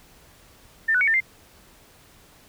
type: tone with pitch steps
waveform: sine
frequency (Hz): 1794 / 1486 / 2240 / 1797 / 2096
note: A6 / F#6 / C#7 / A6 / C7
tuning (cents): +33 / +7 / +18 / +36 / +2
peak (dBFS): -17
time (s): 0.88-1.205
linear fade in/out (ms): 10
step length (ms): 65
effects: pink hiss -53 dBFS RMS until 2.48 s